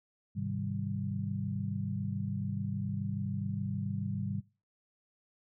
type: chord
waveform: sine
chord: Ab major seventh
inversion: none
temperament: equal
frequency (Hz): 103.83 / 130.81 / 155.56 / 196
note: Ab2 / C3 / Eb3 / G3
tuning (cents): 0 / 0 / 0 / 0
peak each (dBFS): -37 / -39 / -40 / -37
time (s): 0.35-4.41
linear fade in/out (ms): 20
effects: noise-tail reverb RT60 0.3 s tail -20 dB re dry